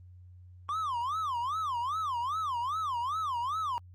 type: tone with vibrato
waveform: triangle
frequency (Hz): 1108.7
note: C#6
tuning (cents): 0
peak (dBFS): -28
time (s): 0.69-3.78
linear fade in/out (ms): 0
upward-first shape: sine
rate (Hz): 2.5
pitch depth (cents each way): 290
effects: added 90 Hz sine -49 dBFS peak until 3.94 s + Opus 32 kbps